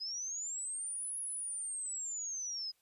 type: linear two-way sweep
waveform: sine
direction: up then down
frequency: 4978 to 10548 to 4978 Hz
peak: -37 dBFS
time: 0-2.72 s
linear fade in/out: 20 ms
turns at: 1.18 s
effects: white hiss -75 dBFS RMS until 2.81 s + resampled to 32000 Hz